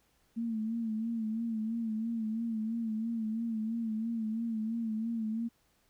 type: tone with vibrato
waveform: sine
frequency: 224.4 Hz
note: A3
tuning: 34 cents sharp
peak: -31 dBFS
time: 0.36-5.49 s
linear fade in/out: 20 ms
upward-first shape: sine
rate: 3 Hz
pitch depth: 64 cents each way
effects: pink hiss -71 dBFS RMS until 5.89 s